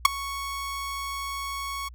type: tone with ADSR envelope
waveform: sawtooth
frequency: 1108.7 Hz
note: C#6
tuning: in tune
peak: -5 dBFS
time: 0.05-1.89 s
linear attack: 4 ms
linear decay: 10 ms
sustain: -22 dB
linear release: 13 ms
effects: added 60 Hz sine -42 dBFS peak until 1.94 s